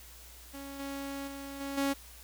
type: tone with level steps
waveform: sawtooth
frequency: 277 Hz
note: C#4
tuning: 1 cent flat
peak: -38 / -33 / -37 / -32 / -24 dBFS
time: 0.53-1.94 s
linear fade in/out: 20 ms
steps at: 0.79 / 1.27 / 1.6 / 1.77 s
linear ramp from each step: 10 ms
effects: added 60 Hz sine -53 dBFS peak until 2.23 s + white hiss -53 dBFS RMS until 2.23 s